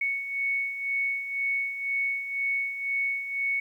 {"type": "beating tone pair", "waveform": "sine", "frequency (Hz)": [2217, 2219], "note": ["C#7", "C#7"], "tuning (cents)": [0, 1], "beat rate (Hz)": 2, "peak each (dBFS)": [-34, -27], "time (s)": [0.01, 3.6], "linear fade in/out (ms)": 5, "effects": ["10-bit"]}